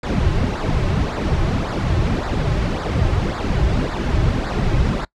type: noise with flanger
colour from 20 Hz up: brown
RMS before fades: -19 dBFS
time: 0.03-5.05 s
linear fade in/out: 5 ms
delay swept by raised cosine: 0.33 to 4.33 ms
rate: 1.8 Hz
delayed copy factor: -0.7
effects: noise-tail reverb RT60 0.1 s tail -23 dB re dry + low-pass 5000 Hz 12 dB/octave